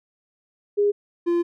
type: tone pair in turn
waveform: sine / triangle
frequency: 409.7 / 344.5 Hz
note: G#4 / F4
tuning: -24 / -24 cents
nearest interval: minor third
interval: 300 cents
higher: first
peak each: -16 dBFS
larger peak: neither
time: 0.77-0.92 / 1.26-1.43 s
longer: second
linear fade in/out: 20 ms
effects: none